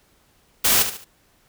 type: noise with echo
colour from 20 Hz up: white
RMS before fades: -17 dBFS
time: 0.64-0.83 s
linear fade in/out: 10 ms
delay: 72 ms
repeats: 3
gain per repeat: -9 dB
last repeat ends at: 1.046 s
effects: pink hiss -60 dBFS RMS until 1.48 s